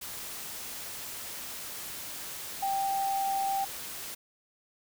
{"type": "tone in noise", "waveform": "sine", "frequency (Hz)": 784, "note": "G5", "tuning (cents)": 0, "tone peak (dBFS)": -27, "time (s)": [2.62, 3.65], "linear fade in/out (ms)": 10, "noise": "white", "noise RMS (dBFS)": -40, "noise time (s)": [0.01, 4.15], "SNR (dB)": 10, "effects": []}